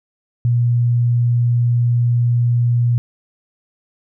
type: tone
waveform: sine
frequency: 120 Hz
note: B2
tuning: 49 cents flat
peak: -12 dBFS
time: 0.45-2.98 s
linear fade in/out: 0 ms
effects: none